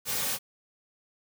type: noise with comb filter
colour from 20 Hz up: white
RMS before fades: -30 dBFS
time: 0.05-0.39 s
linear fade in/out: 50 ms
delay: 3 ms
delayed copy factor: -0.55
effects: none